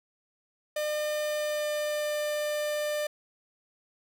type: tone with pitch glide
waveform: 45% pulse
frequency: 603 to 597.5 Hz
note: D5 to D5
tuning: +46 to +30 cents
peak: -28 dBFS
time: 0.76-3.07 s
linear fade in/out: 5 ms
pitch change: -16 cents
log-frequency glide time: 1.11-2.16 s
effects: none